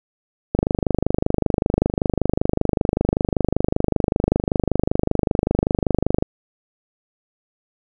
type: click train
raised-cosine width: 2 ms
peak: -3 dBFS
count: 144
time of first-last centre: 0.55-6.225 s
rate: 25.2 Hz
effects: none